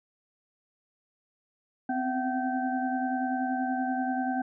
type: tone cluster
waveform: sine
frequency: 256.4 / 266.8 / 682 / 761 / 1551 Hz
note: C4 / C4 / F5 / F#5 / G6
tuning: -35 / +34 / -41 / +48 / -19 cents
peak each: -30 / -39 / -39 / -30 / -38 dBFS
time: 1.89-4.42 s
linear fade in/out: 5 ms
effects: none